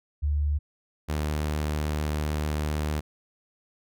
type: tone pair in turn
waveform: sine / sawtooth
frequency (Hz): 73.42 / 75.57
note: D2 / D#2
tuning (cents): 0 / -50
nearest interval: unison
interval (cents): 50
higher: second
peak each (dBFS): -22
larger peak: neither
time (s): 0.22-0.59 / 1.08-3.01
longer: second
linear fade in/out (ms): 20
effects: none